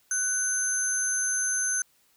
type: tone cluster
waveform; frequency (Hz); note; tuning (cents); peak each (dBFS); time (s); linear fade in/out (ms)
sine; 1497 / 6240 / 10890; F#6 / G8 / F9; +20 / -9 / -45; -31 / -26 / -32; 0.11-1.82; 2
effects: white hiss -65 dBFS RMS until 2.16 s